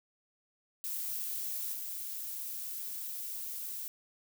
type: noise with level steps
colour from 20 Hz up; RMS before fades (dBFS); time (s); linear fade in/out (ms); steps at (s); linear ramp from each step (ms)
violet; -37 / -40; 0.84-3.88; 0; 1.73; 10
effects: none